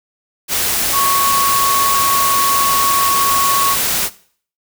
sine tone in noise, 1109 Hz, C#6, in tune, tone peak -13 dBFS, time 0.92-3.77 s, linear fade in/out 50 ms, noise white, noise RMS -17 dBFS, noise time 0.48-4.1 s, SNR +1 dB, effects noise-tail reverb RT60 0.5 s tail -18 dB re dry

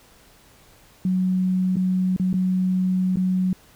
sine tone with dropouts, 185 Hz, F#3, in tune, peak -18 dBFS, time 1.05-3.53 s, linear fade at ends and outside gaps 2 ms, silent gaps 1.758-1.767 / 2.164-2.197 / 2.33-2.34 / 3.159-3.17 s, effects pink hiss -53 dBFS RMS until 3.75 s

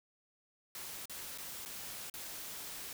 white noise with dropouts, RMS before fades -45 dBFS, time 0.75-2.93 s, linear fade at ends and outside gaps 2 ms, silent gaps 1.056-1.096 / 1.377-1.383 / 1.652-1.658 / 2.099-2.139 s, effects none

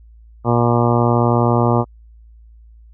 harmonic tone, 119.2 Hz, A#2, 39 cents sharp, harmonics 1 / 2 / 3 / 4 / 5 / 6 / 7 / 8 / 9 / 10, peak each -16 / -19 / -21 / -22 / -23 / -24 / -24 / -25 / -26 / -26 dBFS, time 0.44-1.85 s, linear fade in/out 50 ms, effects added 56 Hz sine -41 dBFS peak until 2.93 s

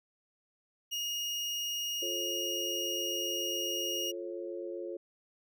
30% pulse tone, 2860 Hz, F7, 41 cents sharp, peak -30 dBFS, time 0.91-4.12 s, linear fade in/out 20 ms
sine chord, F augmented, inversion none, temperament just, 349.2 / 436.5 / 545.7 Hz, F4 / A4 / C#5, 0 / -14 / -27 cents, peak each -39 / -43 / -42 dBFS, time 2.02-4.97 s, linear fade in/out 5 ms
effects none

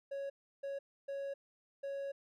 triangle tone bursts at uneven times, 554.4 Hz, C#5, in tune, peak -36 dBFS, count 4, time 0.11-0.3 / 0.63-0.79 / 1.08-1.34 / 1.83-2.12 s, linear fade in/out 10 ms, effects none

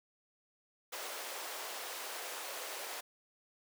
pink high-pass noise, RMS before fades -43 dBFS, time 0.92-3.01 s, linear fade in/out 10 ms, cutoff 460 Hz, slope 24 dB/octave, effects none

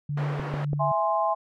sine tone with tremolo, 145.5 Hz, D3, 16 cents flat, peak -24 dBFS, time 0.09-0.92 s, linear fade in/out 5 ms, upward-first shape triangle, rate 2 Hz, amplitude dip 60%
pink band-pass noise, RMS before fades -36 dBFS, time 0.17-0.65 s, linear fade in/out 5 ms, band 350 to 1500 Hz, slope 12 dB/octave
clicks, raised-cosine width 2 ms, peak -18 dBFS, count 3, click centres 0.398 / 0.54 / 0.732 s
sine chord, E augmented, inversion none, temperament equal, 659.3 / 830.6 / 1046.5 Hz, E5 / G#5 / B#5, 0 / 0 / 0 cents, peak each -26 / -26 / -26 dBFS, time 0.79-1.35 s, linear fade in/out 20 ms
effects none

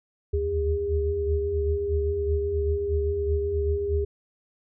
sine tone cluster, 74.1 / 77.1 / 82.1 / 404.9 Hz, D2 / D#2 / E2 / G#4, +16 / -15 / -6 / -44 cents, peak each -29 / -30 / -33 / -25 dBFS, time 0.33-4.05 s, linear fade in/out 10 ms, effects none

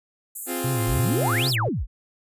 white high-pass noise, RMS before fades -32 dBFS, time 0.35-1.56 s, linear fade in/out 10 ms, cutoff 7100 Hz, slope 96 dB/octave
sawtooth chord, F minor, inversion second, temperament equal with one note detuned, 261.6 / 349.2 / 417.7 Hz, C4 / F4 / Ab4, 0 / 0 / +10 cents, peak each -26 / -26 / -32 dBFS, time 0.46-1.52 s, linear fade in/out 50 ms
triangle tone with vibrato, 120.6 Hz, B2, 41 cents flat, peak -21 dBFS, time 0.64-1.69 s, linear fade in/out 5 ms, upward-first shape sine, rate 3.9 Hz, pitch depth 170 cents each way
sine exponential two-way sweep, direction up then down, 32.7 to 5540 to 32.7 Hz, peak -23 dBFS, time 0.86-1.87 s, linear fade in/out 50 ms, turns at 1.5 s
effects resampled to 32000 Hz

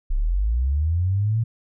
sine linear sweep, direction up, 30 to 116.2 Hz, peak -18 dBFS, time 0.1-1.44 s, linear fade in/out 10 ms, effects none

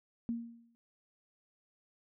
sine tone with exponential decay, 233.1 Hz, A#3, in tune, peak -30 dBFS, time 0.29-0.75 s, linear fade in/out 0 ms, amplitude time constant 100 ms, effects none

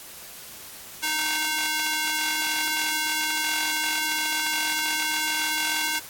square tone with high-pass filter, 308.8 Hz, D#4, 13 cents flat, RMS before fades -26 dBFS, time 1.02-6 s, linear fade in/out 20 ms, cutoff 1600 Hz, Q 0.72, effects white hiss -42 dBFS RMS until 6.09 s + AAC 64 kbps

